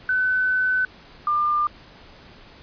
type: tone pair in turn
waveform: sine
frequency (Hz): 1510 / 1198.5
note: F#6 / D6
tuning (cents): +35 / +35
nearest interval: major third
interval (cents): 400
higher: first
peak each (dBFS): -18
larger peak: neither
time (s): 0.09-0.85 / 1.27-1.67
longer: first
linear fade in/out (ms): 2
effects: pink hiss -47 dBFS RMS until 2.62 s + resampled to 11025 Hz